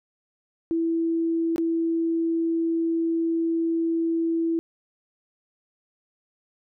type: tone with dropouts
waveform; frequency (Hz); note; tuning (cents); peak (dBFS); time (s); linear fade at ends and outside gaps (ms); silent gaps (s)
sine; 330.4; E4; +4; -21; 0.71-4.59; 0; 1.56-1.581
effects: none